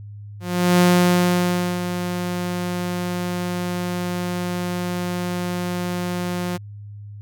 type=tone with ADSR envelope; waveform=sawtooth; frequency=177.7 Hz; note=F3; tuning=30 cents sharp; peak=-8 dBFS; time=0.4-6.58 s; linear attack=400 ms; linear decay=990 ms; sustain=-11 dB; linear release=22 ms; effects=added 103 Hz sine -34 dBFS peak until 7.21 s